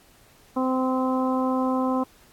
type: harmonic tone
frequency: 258.8 Hz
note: C4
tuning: 19 cents flat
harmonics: 1 / 2 / 3 / 4 / 5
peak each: -23 / -28 / -31 / -29 / -37 dBFS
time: 0.56-2.04 s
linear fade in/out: 10 ms
effects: pink hiss -56 dBFS RMS until 2.32 s + AAC 64 kbps